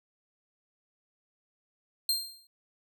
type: tone with exponential decay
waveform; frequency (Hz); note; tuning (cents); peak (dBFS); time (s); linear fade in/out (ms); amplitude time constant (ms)
sawtooth; 4186; C8; 0; -20; 2.09-2.47; 2; 82
effects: none